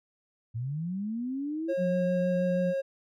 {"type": "linear sweep", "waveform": "sine", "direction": "up", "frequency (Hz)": [108.6, 343.2], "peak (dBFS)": -30, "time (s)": [0.54, 1.74], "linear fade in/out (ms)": 20}
{"type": "tone", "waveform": "triangle", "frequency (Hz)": 542, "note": "C#5", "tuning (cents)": -39, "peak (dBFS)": -25, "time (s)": [1.68, 2.82], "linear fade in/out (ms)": 20}
{"type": "tone with vibrato", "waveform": "sine", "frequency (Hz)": 179.3, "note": "F3", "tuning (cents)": 46, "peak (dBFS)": -27, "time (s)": [1.77, 2.74], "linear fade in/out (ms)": 50, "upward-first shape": "sine", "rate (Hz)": 6.3, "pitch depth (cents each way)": 23}
{"effects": []}